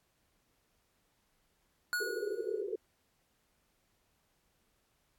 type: tone with exponential decay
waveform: square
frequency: 1454 Hz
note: F#6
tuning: 31 cents flat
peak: -30 dBFS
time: 1.93-2.62 s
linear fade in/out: 0 ms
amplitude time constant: 150 ms
type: band-pass noise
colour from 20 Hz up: pink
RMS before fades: -37 dBFS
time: 2-2.76 s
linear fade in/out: 5 ms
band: 370 to 470 Hz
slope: 96 dB/octave
effects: pink hiss -75 dBFS RMS until 5.18 s + AAC 64 kbps